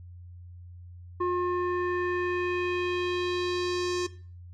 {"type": "tone with low-pass filter sweep", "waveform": "square", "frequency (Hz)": 357.1, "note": "F4", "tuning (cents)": 39, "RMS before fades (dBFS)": -28, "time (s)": [1.2, 4.07], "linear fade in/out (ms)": 10, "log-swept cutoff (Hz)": [1100, 5900], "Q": 2.3, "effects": ["noise-tail reverb RT60 0.4 s tail -17 dB re dry", "added 88 Hz sine -43 dBFS peak until 4.53 s"]}